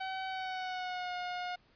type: tone with pitch glide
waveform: sawtooth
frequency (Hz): 760 to 718.2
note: F#5 to F5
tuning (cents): +46 to +48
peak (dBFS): -32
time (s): 0-1.56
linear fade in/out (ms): 10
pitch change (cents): -98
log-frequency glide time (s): 0.28-1.15
effects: pink hiss -67 dBFS RMS until 1.75 s + resampled to 11025 Hz